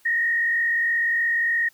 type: tone with frequency modulation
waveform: sine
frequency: 1864.7 Hz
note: A#6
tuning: in tune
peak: -19 dBFS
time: 0.05-1.69 s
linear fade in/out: 10 ms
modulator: 43.2 Hz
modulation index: 0.88
effects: white hiss -58 dBFS RMS until 1.73 s